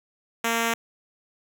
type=tone; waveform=5% pulse; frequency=230 Hz; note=A#3; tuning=23 cents flat; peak=-11 dBFS; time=0.44-0.74 s; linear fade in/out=5 ms; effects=none